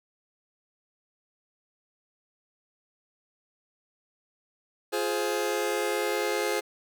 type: chord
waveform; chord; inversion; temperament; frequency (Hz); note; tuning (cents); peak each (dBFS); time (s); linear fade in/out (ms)
sawtooth; F minor; none; just; 349.2 / 419.1 / 523.8; F4 / Ab4 / C5; 0 / +16 / +2; -28 / -25 / -27; 4.92-6.61; 20
effects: none